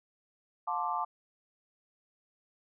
sine chord, D minor seventh, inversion first, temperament equal with one note detuned, 714 / 880 / 1046.5 / 1174.7 Hz, F5 / A5 / C6 / D6, +38 / 0 / 0 / 0 cents, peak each -37 / -34 / -37 / -35 dBFS, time 0.67-1.05 s, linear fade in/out 10 ms, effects none

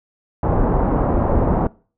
pink low-pass noise, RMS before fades -17 dBFS, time 0.43-1.67 s, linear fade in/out 2 ms, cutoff 1000 Hz, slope 24 dB/octave, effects noise-tail reverb RT60 0.4 s tail -23 dB re dry

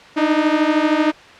sawtooth beating tone pair, 301 / 314 Hz, D4 / D#4, +43 / +16 cents, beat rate 13 Hz, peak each -13 dBFS, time 0.16-1.12 s, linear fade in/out 20 ms, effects white hiss -41 dBFS RMS until 1.39 s + low-pass 3000 Hz 12 dB/octave

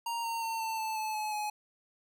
square tone with pitch steps, 932.3 / 918.9 / 905.8 / 892.8 / 880 / 867.4 / 854.9 / 842.7 Hz, A#5 / A#5 / A#5 / A5 / A5 / A5 / G#5 / G#5, 0 / -25 / -50 / +25 / 0 / -25 / +50 / +25 cents, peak -33 dBFS, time 0.06-1.5 s, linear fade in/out 5 ms, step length 180 ms, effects none

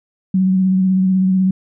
sine tone with vibrato, 187.8 Hz, F#3, 26 cents sharp, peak -11 dBFS, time 0.34-1.51 s, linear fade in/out 5 ms, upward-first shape sine, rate 16 Hz, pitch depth 25 cents each way, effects none

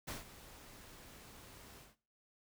pink noise with ADSR envelope, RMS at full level -42 dBFS, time 0.07-1.96 s, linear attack 16 ms, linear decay 150 ms, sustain -14 dB, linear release 170 ms, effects noise-tail reverb RT60 0.4 s tail -19 dB re dry

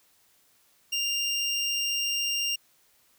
25% pulse tone, 2794 Hz, F7, in tune, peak -22 dBFS, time 0.92-2.56 s, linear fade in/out 10 ms, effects white hiss -64 dBFS RMS until 3.18 s

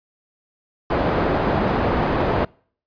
white low-pass noise, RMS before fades -20 dBFS, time 0.9-2.45 s, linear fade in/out 5 ms, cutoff 750 Hz, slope 12 dB/octave, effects noise-tail reverb RT60 0.5 s tail -26 dB re dry + resampled to 11025 Hz

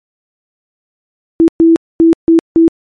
sine tone bursts at uneven times, 329.6 Hz, E4, in tune, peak -3 dBFS, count 5, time 1.4-1.48 / 1.6-1.76 / 2-2.13 / 2.28-2.39 / 2.56-2.68 s, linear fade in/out 0 ms, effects MP3 48 kbps

